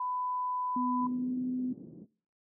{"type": "tone", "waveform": "sine", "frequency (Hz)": 999, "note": "B5", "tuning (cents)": 20, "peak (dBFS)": -31, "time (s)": [0, 1.07], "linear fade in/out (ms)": 5}
{"type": "tone with pitch glide", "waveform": "sine", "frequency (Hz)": [250, 252.8], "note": ["B3", "B3"], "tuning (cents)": [21, 41], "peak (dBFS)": -30, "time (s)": [0.76, 1.73], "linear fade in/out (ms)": 5, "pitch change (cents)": 20, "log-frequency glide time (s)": [1.2, 1.31]}
{"type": "band-pass noise", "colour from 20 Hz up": "pink", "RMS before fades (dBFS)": -48, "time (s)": [0.97, 2.07], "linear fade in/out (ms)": 50, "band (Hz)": [180, 320], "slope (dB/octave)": 24}
{"effects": ["noise-tail reverb RT60 0.5 s tail -23 dB re dry"]}